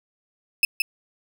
35% pulse tone with echo, 2613 Hz, E7, 16 cents flat, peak -13 dBFS, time 0.63-0.65 s, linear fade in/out 2 ms, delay 170 ms, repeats 1, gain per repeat -4 dB, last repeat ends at 0.82 s, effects none

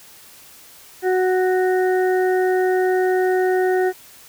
harmonic tone, 370 Hz, F#4, in tune, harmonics 1 / 2 / 4 / 5, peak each -16 / -23 / -30 / -29 dBFS, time 1.02-3.93 s, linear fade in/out 50 ms, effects white hiss -45 dBFS RMS until 4.28 s

